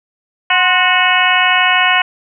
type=harmonic tone with a mistuned harmonic; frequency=367.1 Hz; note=F#4; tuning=14 cents flat; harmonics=2 / 3 / 4 / 5 / 6 / 7 / 8; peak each=-17 / -17 / -17 / -17 / -17 / -17 / -17 dBFS; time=0.5-2.02 s; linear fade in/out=5 ms; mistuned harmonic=3; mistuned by=-70 cents; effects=none